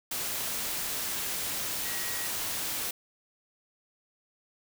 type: tone in noise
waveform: sine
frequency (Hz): 1905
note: A#6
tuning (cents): +37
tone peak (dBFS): -41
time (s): 1.85-2.27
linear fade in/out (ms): 5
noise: white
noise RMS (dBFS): -33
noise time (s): 0.11-2.91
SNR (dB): -11
effects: none